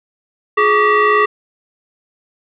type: tone with frequency modulation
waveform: sine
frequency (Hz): 360.2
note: F#4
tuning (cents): -46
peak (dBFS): -9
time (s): 0.57-1.26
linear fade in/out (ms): 10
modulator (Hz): 781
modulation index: 2.2
effects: none